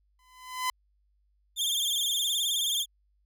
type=tone with exponential growth; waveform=sawtooth; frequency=1014 Hz; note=B5; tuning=45 cents sharp; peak=-21 dBFS; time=0.19-0.7 s; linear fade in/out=2 ms; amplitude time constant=110 ms
type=tone with vibrato; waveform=sawtooth; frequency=3400 Hz; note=G#7; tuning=40 cents sharp; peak=-23 dBFS; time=1.56-2.86 s; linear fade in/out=50 ms; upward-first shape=sine; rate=19 Hz; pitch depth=110 cents each way
effects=added 50 Hz sine -66 dBFS peak until 3.25 s